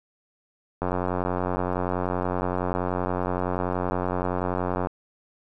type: click train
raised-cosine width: 1 ms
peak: -12 dBFS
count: 368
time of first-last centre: 0.82-4.871 s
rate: 90.6 Hz
effects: none